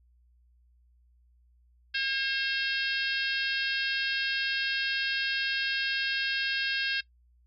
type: harmonic tone with a mistuned harmonic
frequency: 538 Hz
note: C5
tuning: 48 cents sharp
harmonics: 3 / 4 / 5 / 6 / 7 / 8 / 9 / 10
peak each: -31 / -41 / -34 / -35 / -38 / -38 / -38 / -45 dBFS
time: 1.94-7.01 s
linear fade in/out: 10 ms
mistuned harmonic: 10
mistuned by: -34 cents
effects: noise-tail reverb RT60 0.1 s tail -19 dB re dry + added 60 Hz sine -60 dBFS peak until 7.46 s

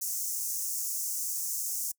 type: high-pass noise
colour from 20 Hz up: pink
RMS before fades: -33 dBFS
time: 0.01-1.92 s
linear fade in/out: 10 ms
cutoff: 5900 Hz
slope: 48 dB/octave
effects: noise-tail reverb RT60 0.1 s tail -25 dB re dry

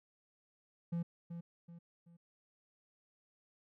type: tone with echo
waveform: triangle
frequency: 170 Hz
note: F3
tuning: 46 cents flat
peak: -32 dBFS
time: 0.92-1.03 s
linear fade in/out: 10 ms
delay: 380 ms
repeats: 3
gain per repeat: -8 dB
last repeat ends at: 2.17 s
effects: none

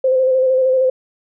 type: tone with vibrato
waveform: sine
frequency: 519 Hz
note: C5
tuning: 14 cents flat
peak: -11 dBFS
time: 0.04-0.9 s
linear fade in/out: 5 ms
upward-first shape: square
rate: 13 Hz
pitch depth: 23 cents each way
effects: none

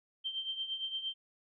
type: tone with tremolo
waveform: sine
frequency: 3136 Hz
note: G7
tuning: in tune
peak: -32 dBFS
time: 0.24-1.14 s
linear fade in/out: 20 ms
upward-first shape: triangle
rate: 8.7 Hz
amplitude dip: 75%
effects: none

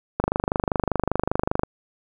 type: click train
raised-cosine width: 1 ms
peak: -6 dBFS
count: 37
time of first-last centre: 0.2-1.634 s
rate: 25.1 Hz
effects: 8-bit

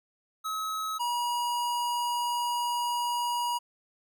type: tone pair in turn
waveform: square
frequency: 1283 / 961.2 Hz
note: E6 / B5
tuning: -47 / -47 cents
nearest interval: perfect fourth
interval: 500 cents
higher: first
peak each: -31 / -28 dBFS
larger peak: second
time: 0.44-0.99 / 0.99-3.59 s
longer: second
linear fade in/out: 20 ms
effects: none

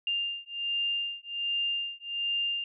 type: beating tone pair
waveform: sine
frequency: 2799 / 2800.3 Hz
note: F7 / F7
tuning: +3 / +4 cents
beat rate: 1.3 Hz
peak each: -32 / -32 dBFS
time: 0.07-2.64 s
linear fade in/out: 2 ms
effects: none

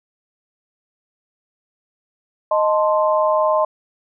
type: chord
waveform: sine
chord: A diminished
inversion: second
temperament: equal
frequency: 622.3 / 880 / 1046.5 Hz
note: Eb5 / A5 / C6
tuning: 0 / 0 / 0 cents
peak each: -16 / -22 / -19 dBFS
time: 2.51-3.65 s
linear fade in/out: 5 ms
effects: none

